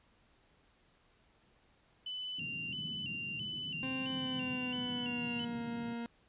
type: tone with vibrato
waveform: sine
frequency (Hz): 2889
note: F#7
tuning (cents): -42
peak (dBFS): -38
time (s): 2.06-5.45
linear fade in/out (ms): 5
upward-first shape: square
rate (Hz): 1.5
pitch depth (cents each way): 68
type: band-pass noise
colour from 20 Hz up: pink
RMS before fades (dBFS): -48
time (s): 2.38-5.94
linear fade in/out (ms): 5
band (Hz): 130 to 240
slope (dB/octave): 24
type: tone with pitch glide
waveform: 40% pulse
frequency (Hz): 261.6 to 234.4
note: C4 to A#3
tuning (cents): 0 to +10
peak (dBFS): -37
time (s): 3.83-6.06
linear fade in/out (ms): 0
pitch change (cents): -190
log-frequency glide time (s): 4.11-5.59
effects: pink hiss -69 dBFS RMS until 6.28 s + resampled to 8000 Hz